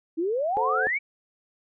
sine exponential sweep, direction up, 310.5 to 2337 Hz, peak -23 dBFS, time 0.17-0.99 s, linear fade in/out 20 ms
sine chord, F# diminished, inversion first, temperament equal, 440 / 523.3 / 740 Hz, A4 / C5 / F#5, 0 / 0 / 0 cents, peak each -29 dBFS, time 0.57-0.87 s, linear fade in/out 0 ms
effects none

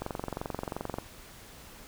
click train, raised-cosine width 1 ms, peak -19 dBFS, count 23, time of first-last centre 0.02-0.985 s, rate 22.8 Hz, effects pink hiss -50 dBFS RMS until 1.87 s

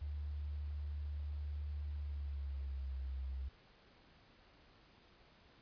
sine tone with pitch glide, 73.42 to 66.17 Hz, D2 to C2, 0 to +20 cents, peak -39 dBFS, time 0.01-3.49 s, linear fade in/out 10 ms, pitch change -180 cents, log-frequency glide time 1.94-2.97 s, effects pink hiss -65 dBFS RMS until 5.61 s + resampled to 11025 Hz

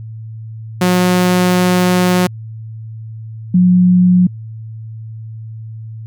sawtooth / sine tone pair in turn, 180.7 / 180.7 Hz, F#3 / F#3, -41 / -41 cents, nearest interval unison, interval 0 cents, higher neither, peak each -6 dBFS, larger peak neither, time 0.81-2.27 / 3.54-4.27 s, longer first, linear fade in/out 5 ms, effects added 111 Hz sine -26 dBFS peak until 6.06 s

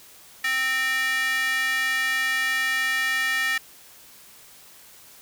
square tone with high-pass filter, 261.6 Hz, C4, in tune, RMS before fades -24 dBFS, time 0.44-3.58 s, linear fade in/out 5 ms, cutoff 1900 Hz, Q 4.5, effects white hiss -49 dBFS RMS until 5.21 s

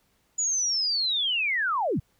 sine linear sweep, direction down, 6960 to 77.78 Hz, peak -23 dBFS, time 0.38-2 s, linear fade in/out 10 ms, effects pink hiss -68 dBFS RMS until 2.19 s

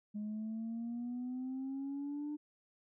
sine exponential sweep, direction up, 207.7 to 299.9 Hz, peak -36 dBFS, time 0.14-2.37 s, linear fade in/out 20 ms, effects tanh soft clip ceiling -35 dBFS

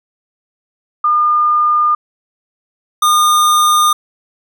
sine / square tone pair in turn, 1211 / 1216.4 Hz, D#6 / D#6, -47 / -40 cents, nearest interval unison, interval 7 cents, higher second, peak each -9 dBFS, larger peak neither, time 1.04-1.95 / 3.02-3.93 s, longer neither, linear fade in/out 5 ms, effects none

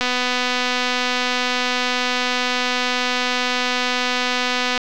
click train, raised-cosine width 0.2 ms, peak -3 dBFS, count 1188, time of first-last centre 0.01-4.777 s, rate 249 Hz, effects low-pass 5000 Hz 12 dB/octave + 7-bit

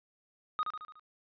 triangle tone with echo, 1246 Hz, D#6, 2 cents sharp, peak -26 dBFS, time 0.59-0.63 s, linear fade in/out 0 ms, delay 73 ms, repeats 5, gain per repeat -5 dB, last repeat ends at 0.995 s, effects resampled to 11025 Hz

